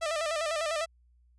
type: tone with vibrato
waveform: sawtooth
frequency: 632 Hz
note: D#5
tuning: 27 cents sharp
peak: -25 dBFS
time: 0.01-0.86 s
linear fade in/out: 20 ms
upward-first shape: square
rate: 10 Hz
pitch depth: 76 cents each way
effects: added 60 Hz sine -60 dBFS peak until 1.38 s + resampled to 22050 Hz